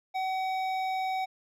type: tone with hard clipping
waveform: triangle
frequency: 756 Hz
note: F#5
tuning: 37 cents sharp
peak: -30 dBFS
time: 0.14-1.26 s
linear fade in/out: 20 ms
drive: 15 dB
effects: none